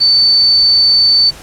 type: tone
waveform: sine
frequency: 4528 Hz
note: C#8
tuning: 36 cents sharp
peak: -6 dBFS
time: 0-1.31 s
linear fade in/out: 20 ms
effects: pink hiss -34 dBFS RMS until 1.42 s + low-pass 11000 Hz 12 dB/octave